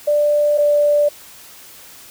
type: tone pair in turn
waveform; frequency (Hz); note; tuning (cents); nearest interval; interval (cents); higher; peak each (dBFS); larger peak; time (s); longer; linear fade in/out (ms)
sine; 590 / 586.8; D5 / D5; +8 / -2; unison; 10; first; -12 / -11; second; 0.07-0.58 / 0.58-1.09; neither; 10
effects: white hiss -41 dBFS RMS until 2.1 s